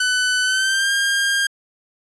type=tone with pitch glide; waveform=sawtooth; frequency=1500 to 1607.7 Hz; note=F#6 to G6; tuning=+23 to +43 cents; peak=-13 dBFS; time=0-1.47 s; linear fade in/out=5 ms; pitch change=+120 cents; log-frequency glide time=0.42-0.92 s; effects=resampled to 24000 Hz